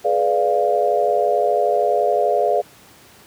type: chord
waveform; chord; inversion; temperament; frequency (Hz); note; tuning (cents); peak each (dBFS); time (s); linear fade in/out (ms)
sine; G# diminished seventh; none; equal with one note detuned; 422.1 / 493.9 / 587.3 / 698.5; G#4 / B4 / D5 / F5; +28 / 0 / 0 / 0; -21 / -22 / -20 / -19; 0.04-2.62; 20
effects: pink hiss -47 dBFS RMS until 3.26 s + high-pass 100 Hz 12 dB/octave

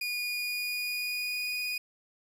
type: tone with pitch glide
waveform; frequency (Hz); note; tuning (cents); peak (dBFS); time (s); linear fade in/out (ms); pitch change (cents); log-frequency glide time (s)
30% pulse; 2445 to 2471; D#7 to D#7; -31 to -13; -28; 0.01-1.78; 5; +18; 0.37-1.54
effects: none

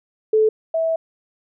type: tone pair in turn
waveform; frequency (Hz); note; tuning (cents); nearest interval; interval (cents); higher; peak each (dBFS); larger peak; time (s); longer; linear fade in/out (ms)
sine; 434.9 / 651.6; A4 / E5; -20 / -20; perfect fifth; 700; second; -12 / -17; first; 0.33-0.49 / 0.74-0.96; second; 5
effects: none

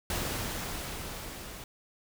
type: noise with level ramp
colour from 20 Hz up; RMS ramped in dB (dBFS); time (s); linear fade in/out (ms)
pink; -32 to -44; 0.1-1.64; 2
effects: none

